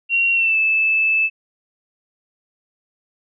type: tone with pitch glide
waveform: sine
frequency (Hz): 2746 to 2625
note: F7 to E7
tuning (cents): -30 to -8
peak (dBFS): -14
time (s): 0.09-1.3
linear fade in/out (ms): 50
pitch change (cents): -78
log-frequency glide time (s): 0.33-0.57
effects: none